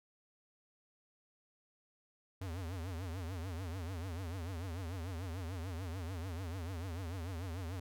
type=tone with vibrato; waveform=square; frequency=88.4 Hz; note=F2; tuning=22 cents sharp; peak=-40 dBFS; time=2.41-7.8 s; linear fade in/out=5 ms; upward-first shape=triangle; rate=6.8 Hz; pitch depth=210 cents each way; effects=none